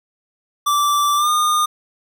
square tone with pitch glide, 1168 to 1218.3 Hz, D6 to D#6, -10 to -37 cents, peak -15 dBFS, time 0.66-1.66 s, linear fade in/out 10 ms, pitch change +73 cents, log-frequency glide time 1.16-1.29 s, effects 9-bit

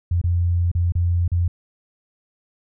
sine tone with dropouts, 87 Hz, F2, 6 cents flat, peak -16 dBFS, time 0.11-1.48 s, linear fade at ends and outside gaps 5 ms, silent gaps 0.215-0.239 / 0.716-0.75 / 0.922-0.952 / 1.279-1.317 s, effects none

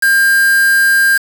triangle tone with quantisation, 1600 Hz, G6, 35 cents sharp, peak -6 dBFS, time 0.02-1.18 s, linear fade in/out 10 ms, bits 3, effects none

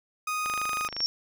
30% pulse tone, 1244 Hz, D#6, 1 cent flat, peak -25 dBFS, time 0.27-0.88 s, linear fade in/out 5 ms
click train, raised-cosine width 0.3 ms, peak -19 dBFS, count 15, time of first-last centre 0.46-1.005 s, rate 25.7 Hz
sine tone with exponential growth, 5490 Hz, F8, 31 cents flat, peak -20 dBFS, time 0.78-1.06 s, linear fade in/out 0 ms, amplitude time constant 59 ms
effects none

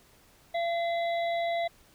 harmonic tone with a mistuned harmonic, 681 Hz, F5, 44 cents flat, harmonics 1 / 3 / 5 / 6, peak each -27 / -37 / -45 / -43 dBFS, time 0.54-1.68 s, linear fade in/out 10 ms, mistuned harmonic 6, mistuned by -83 cents, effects pink hiss -60 dBFS RMS until 1.94 s

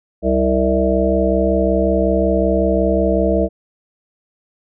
harmonic tone with a mistuned harmonic, 65.41 Hz, C2, in tune, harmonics 1 / 3 / 5 / 7 / 9 / 10, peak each -20 / -20 / -20 / -20 / -20 / -20 dBFS, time 0.22-3.49 s, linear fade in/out 50 ms, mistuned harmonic 3, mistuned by -24 cents, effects none

